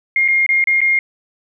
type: tone with dropouts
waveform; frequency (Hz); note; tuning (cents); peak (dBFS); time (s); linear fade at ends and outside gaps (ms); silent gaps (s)
sine; 2129; C7; +30; -11; 0.16-0.99; 2; 0.279-0.284 / 0.464-0.49 / 0.641-0.672 / 0.806-0.815
effects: none